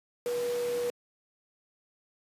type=tone in noise; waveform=sine; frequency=483.8 Hz; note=B4; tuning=36 cents flat; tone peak=-28 dBFS; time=0.26-0.9 s; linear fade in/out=0 ms; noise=pink; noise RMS=-41 dBFS; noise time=0.26-0.9 s; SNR=+10 dB; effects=high-pass 200 Hz 12 dB/octave + resampled to 32000 Hz